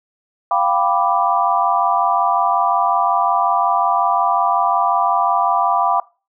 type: chord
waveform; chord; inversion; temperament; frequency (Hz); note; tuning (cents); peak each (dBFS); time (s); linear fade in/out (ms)
sine; G dominant seventh; third; equal; 698.5 / 784 / 987.8 / 1174.7; F5 / G5 / B5 / D6; 0 / 0 / 0 / 0; -19; 0.51-6; 2
effects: noise-tail reverb RT60 0.3 s tail -20 dB re dry